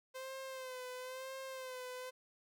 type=tone with vibrato; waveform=sawtooth; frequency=517 Hz; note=C5; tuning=21 cents flat; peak=-40 dBFS; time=0.14-2.11 s; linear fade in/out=20 ms; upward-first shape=sine; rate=1 Hz; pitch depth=48 cents each way; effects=none